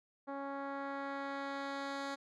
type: tone with low-pass filter sweep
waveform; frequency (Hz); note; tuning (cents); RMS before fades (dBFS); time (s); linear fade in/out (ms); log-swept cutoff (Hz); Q
10% pulse; 277.2; C#4; 0; -41; 0.27-2.16; 20; 1000 to 5800; 0.83
effects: none